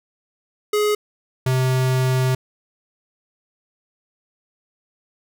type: tone pair in turn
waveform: square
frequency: 419.5 / 129.41 Hz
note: G#4 / C3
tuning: +17 / -19 cents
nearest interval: octave + minor sixth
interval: 2036 cents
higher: first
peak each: -17 / -17 dBFS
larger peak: neither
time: 0.73-0.95 / 1.46-2.35 s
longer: second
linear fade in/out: 5 ms
effects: none